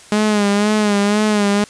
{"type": "tone with vibrato", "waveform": "sawtooth", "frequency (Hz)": 207.7, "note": "G#3", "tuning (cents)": 0, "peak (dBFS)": -9, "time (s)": [0.12, 1.64], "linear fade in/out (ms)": 2, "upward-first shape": "sine", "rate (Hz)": 2, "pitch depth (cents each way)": 54, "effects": ["white hiss -42 dBFS RMS until 1.69 s", "resampled to 22050 Hz"]}